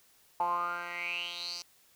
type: tone with band-pass filter sweep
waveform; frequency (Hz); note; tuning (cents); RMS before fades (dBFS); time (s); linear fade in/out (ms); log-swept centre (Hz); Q
10% pulse; 174; F3; -6; -35; 0.4-1.62; 2; 870 to 5300; 8.4
effects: white hiss -64 dBFS RMS until 1.95 s

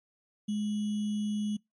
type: tone with sample-and-hold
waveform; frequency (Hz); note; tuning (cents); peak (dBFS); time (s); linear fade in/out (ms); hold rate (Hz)
sine; 209.4; G#3; +15; -28; 0.48-1.57; 10; 3150
effects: noise-tail reverb RT60 0.2 s tail -26 dB re dry + MP3 48 kbps

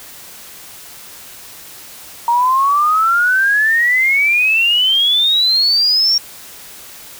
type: exponential sweep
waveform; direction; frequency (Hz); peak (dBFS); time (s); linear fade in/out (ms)
sine; up; 932 to 5588; -10; 2.28-6.18; 2
effects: white hiss -36 dBFS RMS until 7.19 s

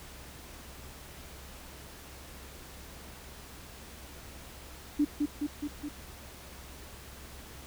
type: tone with echo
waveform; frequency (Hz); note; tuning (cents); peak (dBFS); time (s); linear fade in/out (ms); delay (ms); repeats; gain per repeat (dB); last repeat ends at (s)
sine; 293.7; D4; 0; -22; 4.99-5.05; 10; 210; 4; -3; 5.89
effects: added 67 Hz sine -51 dBFS peak until 7.66 s + pink hiss -49 dBFS RMS until 7.66 s

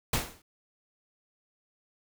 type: noise with exponential decay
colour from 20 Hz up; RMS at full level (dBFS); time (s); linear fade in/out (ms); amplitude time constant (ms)
pink; -24; 0.13-0.42; 5; 62
effects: none

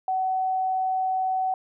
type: tone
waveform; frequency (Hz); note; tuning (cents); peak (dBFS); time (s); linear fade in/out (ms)
sine; 753; F#5; +30; -22; 0.08-1.54; 2
effects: none

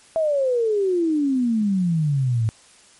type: exponential sweep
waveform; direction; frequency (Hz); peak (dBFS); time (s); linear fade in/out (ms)
sine; down; 659.3 to 107.7; -17; 0.16-2.49; 0
effects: white hiss -51 dBFS RMS until 2.99 s + MP3 48 kbps

